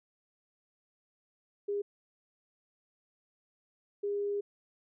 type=tone bursts at uneven times; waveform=sine; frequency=406.6 Hz; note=G#4; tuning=37 cents flat; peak=-30 dBFS; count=2; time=1.68-1.82 / 4.03-4.41 s; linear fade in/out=10 ms; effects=none